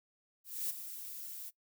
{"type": "noise with ADSR envelope", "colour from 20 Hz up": "violet", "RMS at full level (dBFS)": -35, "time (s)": [0.44, 1.51], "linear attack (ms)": 260, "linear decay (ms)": 14, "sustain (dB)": -10, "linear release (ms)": 32, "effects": ["noise-tail reverb RT60 0.1 s tail -20 dB re dry"]}